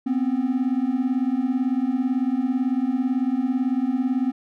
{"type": "beating tone pair", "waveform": "triangle", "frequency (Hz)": [246.9, 264.9], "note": ["B3", "C4"], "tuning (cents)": [0, 22], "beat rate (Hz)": 18, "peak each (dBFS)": [-21, -20], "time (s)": [0.06, 4.32], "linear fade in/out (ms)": 10, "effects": ["tanh soft clip ceiling -10 dBFS"]}